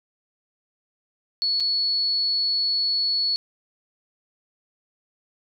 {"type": "tone with dropouts", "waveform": "sine", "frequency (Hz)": 4400, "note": "C#8", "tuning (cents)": -14, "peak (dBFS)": -20, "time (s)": [1.42, 3.36], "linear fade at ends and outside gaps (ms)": 0, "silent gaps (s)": [1.6, 1.605], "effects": []}